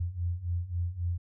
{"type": "beating tone pair", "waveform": "sine", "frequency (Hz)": [85.1, 88.8], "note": ["F2", "F2"], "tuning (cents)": [-44, 29], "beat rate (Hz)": 3.7, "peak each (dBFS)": [-34, -31], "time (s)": [0, 1.18], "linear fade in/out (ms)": 10, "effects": []}